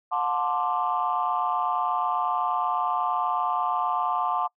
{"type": "chord", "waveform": "sine", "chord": "D dominant seventh", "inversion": "first", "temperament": "equal with one note detuned", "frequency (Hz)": [721.4, 880, 1046.5, 1174.7], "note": ["F#5", "A5", "C6", "D6"], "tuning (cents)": [-44, 0, 0, 0], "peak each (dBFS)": -28, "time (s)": [0.11, 4.48], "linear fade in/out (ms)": 20, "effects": ["noise-tail reverb RT60 0.1 s tail -26 dB re dry", "tanh soft clip ceiling -14 dBFS"]}